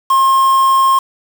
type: tone with quantisation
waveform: triangle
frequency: 1068 Hz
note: C6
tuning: 35 cents sharp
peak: -6 dBFS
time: 0.1-0.99 s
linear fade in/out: 5 ms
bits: 4
effects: none